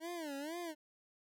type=tone with vibrato; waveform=25% pulse; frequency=311.1 Hz; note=D#4; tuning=in tune; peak=-37 dBFS; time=0-0.75 s; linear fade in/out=50 ms; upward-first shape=sine; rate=2.1 Hz; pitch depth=210 cents each way; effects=none